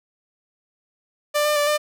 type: tone with pitch steps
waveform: sawtooth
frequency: 592 / 599 / 585 / 599 Hz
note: D5 / D5 / D5 / D5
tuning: +14 / +34 / -7 / +34 cents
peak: -14 dBFS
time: 1.34-1.78 s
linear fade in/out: 20 ms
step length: 110 ms
effects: none